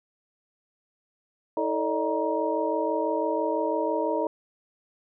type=tone cluster; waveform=sine; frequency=321 / 440.8 / 575 / 621 / 944 Hz; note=E4 / A4 / D5 / D#5 / A#5; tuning=-46 / +3 / -37 / -3 / +22 cents; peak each=-30 dBFS; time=1.57-4.27 s; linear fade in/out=2 ms; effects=none